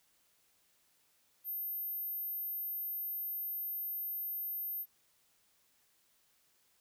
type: tone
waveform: sine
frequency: 13150 Hz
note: G#9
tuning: 18 cents flat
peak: -36 dBFS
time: 1.44-4.86 s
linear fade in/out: 50 ms
effects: white hiss -72 dBFS RMS until 6.8 s